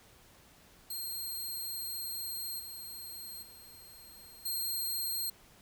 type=tone with level steps; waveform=5% pulse; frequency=4206 Hz; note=C8; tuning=8 cents sharp; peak=-30 / -36 / -45 / -26 dBFS; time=0.9-5.3 s; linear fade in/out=5 ms; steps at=2.59 / 3.42 / 4.45 s; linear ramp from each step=10 ms; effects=pink hiss -60 dBFS RMS until 5.61 s